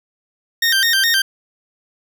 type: tone with vibrato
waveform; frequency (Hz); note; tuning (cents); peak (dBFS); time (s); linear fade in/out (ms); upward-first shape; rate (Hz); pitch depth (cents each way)
20% pulse; 1703; G#6; +43; -8; 0.62-1.22; 5; square; 4.8; 140
effects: none